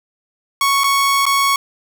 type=tone with dropouts; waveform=sawtooth; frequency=1108.7 Hz; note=C#6; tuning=in tune; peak=-9 dBFS; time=0.61-1.56 s; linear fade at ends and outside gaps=2 ms; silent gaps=0.836-0.841 / 1.255-1.264 s; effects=none